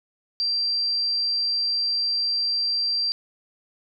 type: tone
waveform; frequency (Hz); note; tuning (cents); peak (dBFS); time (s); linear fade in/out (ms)
sine; 4714; D8; +6; -21; 0.4-3.12; 0
effects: none